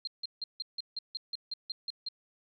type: tone bursts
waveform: sine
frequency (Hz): 4186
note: C8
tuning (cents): 0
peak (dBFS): -33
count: 12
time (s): 0.05-2.086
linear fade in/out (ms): 2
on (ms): 23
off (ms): 160
effects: none